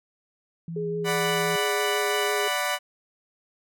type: tone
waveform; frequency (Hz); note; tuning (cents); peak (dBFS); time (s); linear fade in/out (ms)
sine; 166.3; E3; +16; -31; 0.68-1.56; 2
type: tone with vibrato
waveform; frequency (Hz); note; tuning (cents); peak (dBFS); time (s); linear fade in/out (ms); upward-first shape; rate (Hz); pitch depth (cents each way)
sine; 415.3; G#4; 0; -27; 0.76-2.48; 5; sine; 5.9; 15
type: chord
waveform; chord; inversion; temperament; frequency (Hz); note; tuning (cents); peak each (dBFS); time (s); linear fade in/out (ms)
15% pulse; B minor; first; equal; 587.3 / 740 / 987.8; D5 / F#5 / B5; 0 / 0 / 0; -22 / -22 / -23; 1.04-2.79; 50
effects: none